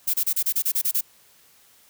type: noise bursts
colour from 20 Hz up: violet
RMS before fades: -22 dBFS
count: 10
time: 0.07-1.011 s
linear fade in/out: 10 ms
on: 68 ms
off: 29 ms
effects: white hiss -56 dBFS RMS until 1.89 s